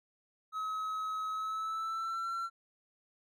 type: tone with pitch glide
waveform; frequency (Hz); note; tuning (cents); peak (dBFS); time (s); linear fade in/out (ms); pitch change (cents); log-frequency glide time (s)
triangle; 1280 to 1355.3; D#6 to E6; +49 to +48; -32; 0.52-2.5; 50; +99; 1.31-2.28
effects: none